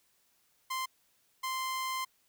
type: tone bursts at uneven times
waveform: sawtooth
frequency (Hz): 1043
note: C6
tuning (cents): -6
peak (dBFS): -29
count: 2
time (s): 0.7-0.86 / 1.43-2.05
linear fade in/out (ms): 10
effects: white hiss -71 dBFS RMS until 2.28 s